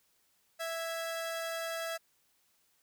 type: tone pair together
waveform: sawtooth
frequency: 659.3 / 1653.7 Hz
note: E5 / G#6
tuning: 0 / -8 cents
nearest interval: octave + major third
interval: 1592 cents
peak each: -32 / -39 dBFS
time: 0.59-1.98 s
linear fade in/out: 20 ms
effects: white hiss -72 dBFS RMS until 2.82 s